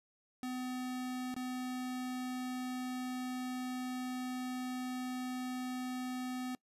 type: tone with dropouts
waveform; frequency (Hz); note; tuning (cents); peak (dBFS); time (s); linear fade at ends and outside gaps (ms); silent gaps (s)
square; 253; B3; +42; -38; 0.43-6.55; 1; 1.342-1.364
effects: noise-tail reverb RT60 0.1 s tail -23 dB re dry + resampled to 32000 Hz